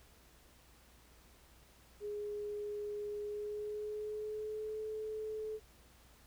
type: tone with pitch glide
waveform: sine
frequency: 415.3 to 432.9 Hz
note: G#4 to A4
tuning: 0 to -28 cents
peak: -38 dBFS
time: 2-5.6 s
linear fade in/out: 50 ms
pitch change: +72 cents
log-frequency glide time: 3.21-4.82 s
effects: added 60 Hz sine -65 dBFS peak until 6.26 s + pink hiss -64 dBFS RMS until 6.26 s